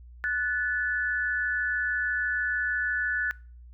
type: tone pair together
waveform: sine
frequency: 1480 / 1733.8 Hz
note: F#6 / A6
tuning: 0 / -26 cents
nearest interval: minor third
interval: 274 cents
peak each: -28 dBFS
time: 0.24-3.31 s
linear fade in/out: 0 ms
effects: noise-tail reverb RT60 0.4 s tail -22 dB re dry + added 60 Hz sine -45 dBFS peak until 3.73 s